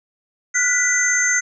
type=tone cluster; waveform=sine; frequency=1422 / 1479 / 1984 / 6300 / 7040 Hz; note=F6 / F#6 / B6 / G8 / A8; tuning=+31 / -1 / +7 / +8 / 0 cents; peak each=-26 / -24 / -19 / -19 / -27 dBFS; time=0.54-1.41 s; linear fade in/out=20 ms; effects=none